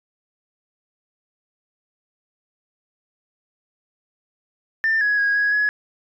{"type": "tone with pitch steps", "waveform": "sine", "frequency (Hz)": [1790, 1673, 1646, 1662, 1685], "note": ["A6", "G#6", "G#6", "G#6", "G#6"], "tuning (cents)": [29, 12, -16, 1, 25], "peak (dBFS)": -15, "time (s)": [4.84, 5.69], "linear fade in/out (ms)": 0, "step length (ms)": 170, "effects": ["tanh soft clip ceiling -13 dBFS"]}